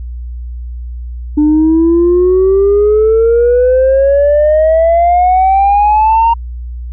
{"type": "exponential sweep", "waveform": "sine", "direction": "up", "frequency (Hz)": [296.3, 932.3], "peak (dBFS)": -4, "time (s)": [1.37, 6.34], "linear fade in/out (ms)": 10, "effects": ["tanh soft clip ceiling -3 dBFS", "added 60 Hz sine -20 dBFS peak until 6.92 s"]}